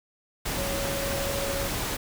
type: tone in noise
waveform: sine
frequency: 554.4 Hz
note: C#5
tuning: in tune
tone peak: -31 dBFS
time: 0.57-1.68 s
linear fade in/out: 10 ms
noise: pink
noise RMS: -30 dBFS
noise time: 0.45-1.97 s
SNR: -4 dB
effects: none